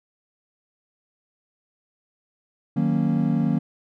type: chord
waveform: triangle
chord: D# minor seventh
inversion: none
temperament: equal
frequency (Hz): 155.56 / 185 / 233.1 / 277.2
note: D#3 / F#3 / A#3 / C#4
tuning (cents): 0 / 0 / 0 / 0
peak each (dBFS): -22 / -23 / -21 / -26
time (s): 2.76-3.59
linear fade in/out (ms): 10
effects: none